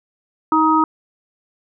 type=harmonic tone; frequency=314.8 Hz; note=D#4; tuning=20 cents sharp; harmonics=1 / 3 / 4; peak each=-16 / -16 / -16 dBFS; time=0.52-0.84 s; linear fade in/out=2 ms; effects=none